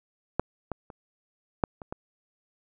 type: clicks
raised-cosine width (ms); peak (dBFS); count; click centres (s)
1; -9 / -17 / -29 / -8 / -26 / -20; 6; 0.396 / 0.717 / 0.902 / 1.638 / 1.818 / 1.925
effects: none